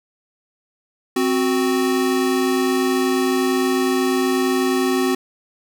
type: tone pair together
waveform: square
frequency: 261.6 / 370 Hz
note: C4 / F#4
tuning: 0 / 0 cents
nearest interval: tritone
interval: 600 cents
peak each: -20 dBFS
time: 1.16-5.15 s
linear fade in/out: 5 ms
effects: none